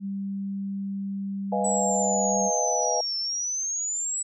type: tone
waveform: sine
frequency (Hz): 196.9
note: G3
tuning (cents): +8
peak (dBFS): -28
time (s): 0-2.51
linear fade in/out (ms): 50
type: chord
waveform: sine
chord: F half-diminished seventh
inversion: second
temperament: equal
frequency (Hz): 493.9 / 622.3 / 698.5 / 830.6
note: Cb5 / Eb5 / F5 / Ab5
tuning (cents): 0 / 0 / 0 / 0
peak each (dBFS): -29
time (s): 1.52-3.01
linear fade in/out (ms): 5
type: exponential two-way sweep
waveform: sine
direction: down then up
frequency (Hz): 7910 to 5340 to 7910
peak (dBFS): -26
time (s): 1.64-4.23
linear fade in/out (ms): 10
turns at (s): 3.19
effects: none